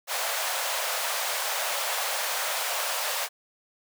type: high-pass noise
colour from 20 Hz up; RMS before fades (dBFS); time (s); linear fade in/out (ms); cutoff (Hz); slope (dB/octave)
pink; -29; 0.07-3.29; 50; 540; 48
effects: none